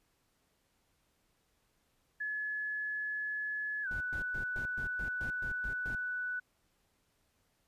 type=tone with pitch glide; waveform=sine; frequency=1707 to 1486 Hz; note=G#6 to F#6; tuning=+47 to +7 cents; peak=-34 dBFS; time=2.2-6.4 s; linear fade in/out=10 ms; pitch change=-240 cents; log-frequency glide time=3.83-3.88 s
type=noise bursts; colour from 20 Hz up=brown; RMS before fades=-43 dBFS; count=10; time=3.91-5.95 s; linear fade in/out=2 ms; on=96 ms; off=120 ms
effects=pink hiss -75 dBFS RMS until 7.67 s + resampled to 32000 Hz